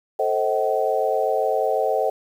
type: chord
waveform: sine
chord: A diminished seventh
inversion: none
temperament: just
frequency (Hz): 440 / 528 / 633.6 / 760.3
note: A4 / C5 / Eb5 / Gb5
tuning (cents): 0 / +16 / +31 / +47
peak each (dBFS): -24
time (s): 0.19-2.1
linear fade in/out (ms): 5
effects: 8-bit